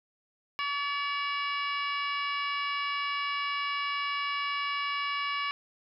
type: harmonic tone with a mistuned harmonic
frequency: 569 Hz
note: C#5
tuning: 45 cents sharp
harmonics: 2 / 3 / 4 / 5 / 6 / 7 / 8 / 9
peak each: -32 / -39 / -35 / -37 / -49 / -45 / -52 / -46 dBFS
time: 0.59-5.51 s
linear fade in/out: 0 ms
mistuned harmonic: 3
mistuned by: +17 cents
effects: none